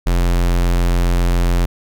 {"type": "tone", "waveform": "square", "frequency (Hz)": 43.65, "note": "F1", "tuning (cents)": 0, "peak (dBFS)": -13, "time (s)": [0.06, 1.66], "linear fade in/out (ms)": 10, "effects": []}